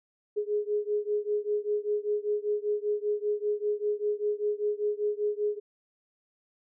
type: beating tone pair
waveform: sine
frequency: 415.3 / 420.4 Hz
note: G#4 / G#4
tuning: 0 / +21 cents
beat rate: 5.1 Hz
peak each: -29 / -30 dBFS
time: 0.36-5.6 s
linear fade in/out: 20 ms
effects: none